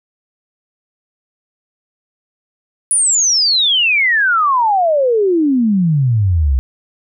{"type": "exponential sweep", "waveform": "sine", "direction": "down", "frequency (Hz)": [10000, 61.74], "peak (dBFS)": -10, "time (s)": [2.91, 6.59], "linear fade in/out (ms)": 0, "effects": []}